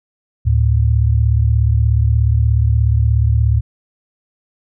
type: tone pair together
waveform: sine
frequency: 73.8 / 110.58 Hz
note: D2 / A2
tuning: +9 / +9 cents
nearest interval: perfect fifth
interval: 700 cents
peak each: -13 dBFS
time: 0.45-3.61 s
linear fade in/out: 20 ms
effects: none